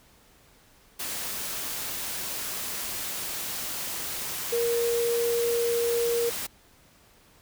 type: tone in noise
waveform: sine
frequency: 470 Hz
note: A#4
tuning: 14 cents sharp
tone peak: -23 dBFS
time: 4.52-6.3 s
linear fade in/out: 10 ms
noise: white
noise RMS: -33 dBFS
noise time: 0.99-6.47 s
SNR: +7 dB
effects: pink hiss -58 dBFS RMS until 7.41 s